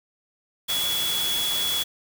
sine tone in noise, 3377 Hz, G#7, 28 cents sharp, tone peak -24 dBFS, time 0.68-1.84 s, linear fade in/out 20 ms, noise white, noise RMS -29 dBFS, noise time 0.68-1.84 s, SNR +2 dB, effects none

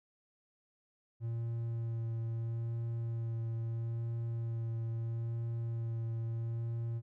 triangle tone with vibrato, 115.2 Hz, A#2, 20 cents flat, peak -32 dBFS, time 1.2-7.02 s, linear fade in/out 50 ms, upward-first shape sine, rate 0.76 Hz, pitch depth 14 cents each way, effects none

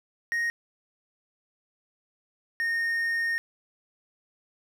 triangle tone pair in turn, 1867 / 1843.4 Hz, A#6 / A#6, +2 / -20 cents, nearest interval unison, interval 22 cents, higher first, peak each -23 dBFS, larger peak neither, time 0.32-0.5 / 2.6-3.38 s, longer second, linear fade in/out 0 ms, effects none

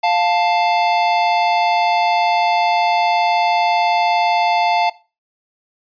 square tone pair together, 700.7 / 881 Hz, F5 / A5, +6 / +2 cents, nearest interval major third, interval 396 cents, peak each -17 dBFS, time 0.03-4.9 s, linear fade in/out 10 ms, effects noise-tail reverb RT60 0.3 s tail -18 dB re dry + resampled to 11025 Hz

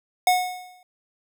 square tone with exponential decay, 730 Hz, F#5, 24 cents flat, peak -14 dBFS, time 0.27-0.83 s, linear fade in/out 2 ms, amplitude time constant 120 ms, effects none

